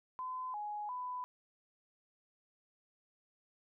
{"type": "tone with pitch steps", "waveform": "sine", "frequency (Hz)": [1019, 835, 998], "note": ["C6", "G#5", "B5"], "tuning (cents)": [-46, 9, 18], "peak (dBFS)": -38, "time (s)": [0.19, 1.24], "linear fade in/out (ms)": 0, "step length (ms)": 350, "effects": []}